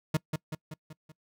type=tone with echo; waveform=40% pulse; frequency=155.56 Hz; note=D#3; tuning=in tune; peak=-22 dBFS; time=0.14-0.17 s; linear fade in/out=5 ms; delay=190 ms; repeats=5; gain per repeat=-5 dB; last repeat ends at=1.12 s; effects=noise-tail reverb RT60 0.1 s tail -24 dB re dry